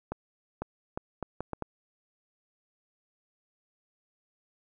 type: accelerating click train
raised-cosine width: 1 ms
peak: -19 dBFS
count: 7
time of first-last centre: 0.12-1.623 s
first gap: 500 ms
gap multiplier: 0.71
effects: none